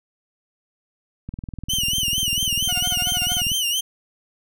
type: click train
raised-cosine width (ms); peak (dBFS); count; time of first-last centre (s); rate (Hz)
5; -19; 46; 1.29-3.518; 20.2
type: tone with vibrato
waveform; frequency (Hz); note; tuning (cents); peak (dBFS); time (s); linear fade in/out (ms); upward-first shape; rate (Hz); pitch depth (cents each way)
sawtooth; 2960; F#7; 0; -17; 1.69-3.81; 10; sine; 4.4; 110
type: tone with tremolo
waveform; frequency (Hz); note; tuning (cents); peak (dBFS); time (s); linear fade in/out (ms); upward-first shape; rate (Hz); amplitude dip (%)
25% pulse; 720; F#5; -47; -23; 2.68-3.42; 10; triangle; 13; 100
effects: none